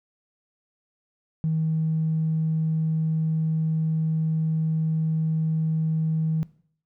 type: tone with tanh clipping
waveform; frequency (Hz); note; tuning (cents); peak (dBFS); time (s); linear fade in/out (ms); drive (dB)
triangle; 159.1; D#3; +39; -21; 1.44-6.43; 0; 4
effects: noise-tail reverb RT60 0.6 s tail -20 dB re dry